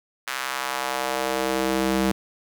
square tone with high-pass filter sweep, 65.41 Hz, C2, in tune, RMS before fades -25 dBFS, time 0.27-2.12 s, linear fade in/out 5 ms, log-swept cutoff 1500 to 210 Hz, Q 1.3, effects none

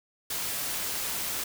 white noise, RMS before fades -32 dBFS, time 0.3-1.44 s, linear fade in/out 5 ms, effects none

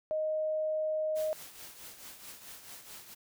sine tone, 622.3 Hz, D#5, in tune, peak -29 dBFS, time 0.11-1.33 s, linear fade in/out 0 ms
white noise with tremolo, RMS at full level -46 dBFS, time 1.15-3.15 s, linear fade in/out 20 ms, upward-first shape triangle, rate 4.6 Hz, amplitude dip 65%
effects none

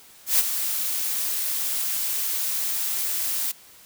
blue noise with ADSR envelope, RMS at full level -17 dBFS, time 0.26-3.52 s, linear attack 130 ms, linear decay 28 ms, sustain -9 dB, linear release 11 ms, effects white hiss -50 dBFS RMS until 3.85 s

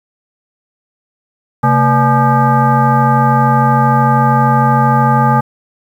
sine tone with frequency modulation, 492 Hz, B4, 7 cents flat, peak -7 dBFS, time 1.63-5.41 s, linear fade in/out 10 ms, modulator 359 Hz, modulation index 2.1, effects 7-bit

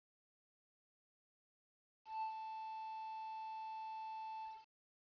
triangle tone with ADSR envelope, 880 Hz, A5, in tune, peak -36 dBFS, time 2.05-4.66 s, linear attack 170 ms, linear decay 100 ms, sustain -7 dB, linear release 220 ms, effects resampled to 11025 Hz + 11-bit

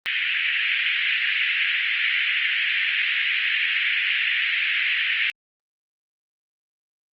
pink band-pass noise, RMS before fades -23 dBFS, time 0.06-5.3 s, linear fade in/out 0 ms, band 1800 to 3000 Hz, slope 48 dB/octave, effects Opus 24 kbps

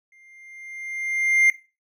triangle tone with exponential growth, 2100 Hz, C7, 6 cents sharp, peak -11 dBFS, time 0.12-1.5 s, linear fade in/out 2 ms, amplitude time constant 300 ms, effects noise-tail reverb RT60 0.3 s tail -17 dB re dry

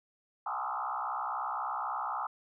sine tone with frequency modulation, 1046.5 Hz, C6, in tune, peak -32 dBFS, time 0.46-2.27 s, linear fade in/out 5 ms, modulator 63.8 Hz, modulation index 4.5, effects none

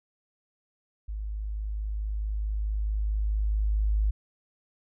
sine tone with level ramp, 52.3 Hz, G#1, 13 cents sharp, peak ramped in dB -31 to -21 dBFS, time 1.08-4.11 s, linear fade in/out 10 ms, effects none

